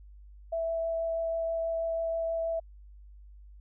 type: tone with vibrato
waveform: sine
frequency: 659.3 Hz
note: E5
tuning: in tune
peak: -28 dBFS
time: 0.52-2.6 s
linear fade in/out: 10 ms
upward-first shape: triangle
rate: 6.2 Hz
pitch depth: 8 cents each way
effects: added 50 Hz sine -48 dBFS peak until 3.6 s